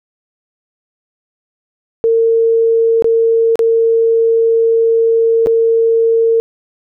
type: tone with dropouts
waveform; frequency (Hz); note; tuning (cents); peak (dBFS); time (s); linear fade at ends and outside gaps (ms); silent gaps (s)
sine; 455.7; A#4; -39; -8; 2.04-6.4; 0; 3.023-3.044 / 3.556-3.592 / 5.461-5.47
effects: none